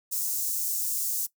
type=high-pass noise; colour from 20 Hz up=white; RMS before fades=-29 dBFS; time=0.11-1.27 s; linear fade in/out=20 ms; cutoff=6200 Hz; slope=24 dB/octave; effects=noise-tail reverb RT60 0.1 s tail -18 dB re dry